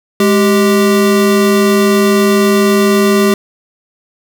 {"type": "tone pair together", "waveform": "square", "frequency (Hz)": [208, 392], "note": ["G#3", "G4"], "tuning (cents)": [3, 0], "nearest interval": "major seventh", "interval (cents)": 1097, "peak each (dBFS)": -11, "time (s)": [0.2, 3.34], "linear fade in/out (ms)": 2, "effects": []}